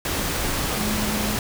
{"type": "tone in noise", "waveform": "sine", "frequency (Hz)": 210.8, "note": "G#3", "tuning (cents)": 26, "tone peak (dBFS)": -26, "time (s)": [0.77, 1.36], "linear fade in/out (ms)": 2, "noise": "pink", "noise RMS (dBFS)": -25, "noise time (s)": [0.05, 1.39], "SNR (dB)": -4, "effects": []}